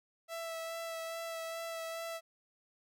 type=tone with vibrato; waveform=sawtooth; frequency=659.3 Hz; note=E5; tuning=in tune; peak=-35 dBFS; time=0.28-2.21 s; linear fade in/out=50 ms; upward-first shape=sine; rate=2.4 Hz; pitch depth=15 cents each way; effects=none